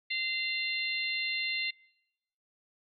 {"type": "harmonic tone with a mistuned harmonic", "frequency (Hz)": 691, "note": "F5", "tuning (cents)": -19, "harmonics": [3, 4, 5, 6], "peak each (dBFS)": [-33, -36, -39, -37], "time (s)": [0.1, 1.71], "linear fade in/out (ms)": 10, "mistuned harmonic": 5, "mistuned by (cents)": 56, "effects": ["noise-tail reverb RT60 0.9 s tail -26 dB re dry"]}